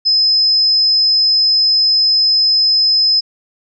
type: tone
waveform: sine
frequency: 5100 Hz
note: D#8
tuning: 42 cents sharp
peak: -9 dBFS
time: 0.05-3.21 s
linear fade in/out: 20 ms
effects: none